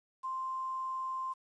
sine tone with quantisation, 1046.5 Hz, C6, in tune, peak -34 dBFS, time 0.23-1.34 s, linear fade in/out 20 ms, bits 10, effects resampled to 22050 Hz

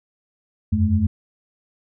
sine tone cluster, 86.5 / 95.4 / 214.8 Hz, F2 / G2 / A3, -16 / -47 / -41 cents, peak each -20 dBFS, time 0.72-1.07 s, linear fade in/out 10 ms, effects none

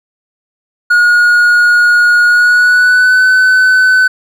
triangle tone with pitch glide, 1442 to 1511.1 Hz, F#6 to F#6, -45 to +36 cents, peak -3 dBFS, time 0.9-4.08 s, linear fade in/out 10 ms, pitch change +81 cents, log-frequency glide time 2.26-3.25 s, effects none

